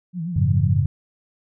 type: tone with vibrato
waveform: sine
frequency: 170 Hz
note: F3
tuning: 46 cents flat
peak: -24 dBFS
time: 0.13-0.79 s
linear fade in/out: 50 ms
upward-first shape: sine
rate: 7.6 Hz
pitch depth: 110 cents each way
type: chord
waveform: sine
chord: F# suspended second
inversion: none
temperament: equal with one note detuned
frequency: 92.5 / 106.44 / 138.59 Hz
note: F#2 / G#2 / C#3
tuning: 0 / +43 / 0 cents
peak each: -20 dBFS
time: 0.36-0.86 s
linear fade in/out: 5 ms
effects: none